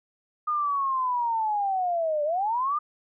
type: linear two-way sweep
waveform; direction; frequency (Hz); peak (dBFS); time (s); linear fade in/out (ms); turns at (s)
sine; down then up; 1229 to 580 to 1229; -23; 0.47-2.79; 10; 2.24
effects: none